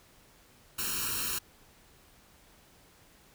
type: noise with comb filter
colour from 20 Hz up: white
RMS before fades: -33 dBFS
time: 0.78-1.39 s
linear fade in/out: 10 ms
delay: 0.72 ms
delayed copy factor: +1
effects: pink hiss -60 dBFS RMS until 3.34 s